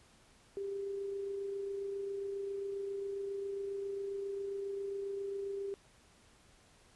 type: tone with amplitude modulation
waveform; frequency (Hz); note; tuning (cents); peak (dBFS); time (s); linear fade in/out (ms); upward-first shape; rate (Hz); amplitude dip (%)
sine; 396.4; G4; +19; -35; 0.57-5.74; 0; sine; 27.4; 30
effects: pink hiss -64 dBFS RMS until 6.95 s + resampled to 24000 Hz